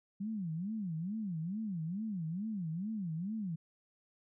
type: tone with vibrato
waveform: sine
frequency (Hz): 187.4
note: F#3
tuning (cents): +22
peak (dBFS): -35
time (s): 0.2-3.56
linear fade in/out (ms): 10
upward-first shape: sine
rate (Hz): 2.3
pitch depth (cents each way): 300
effects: none